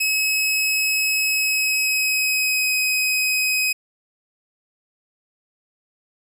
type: tone with pitch glide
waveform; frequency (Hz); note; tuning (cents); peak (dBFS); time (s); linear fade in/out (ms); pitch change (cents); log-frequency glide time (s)
sawtooth; 2565 to 2525; E7 to D#7; -48 to +25; -15; 0-3.73; 10; -27; 1.26-2.73
effects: none